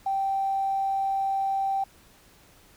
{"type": "tone with tanh clipping", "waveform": "triangle", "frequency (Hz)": 780, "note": "G5", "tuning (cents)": -9, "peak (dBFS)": -23, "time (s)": [0.06, 1.84], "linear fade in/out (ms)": 5, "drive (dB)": 2, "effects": ["pink hiss -56 dBFS RMS until 2.76 s"]}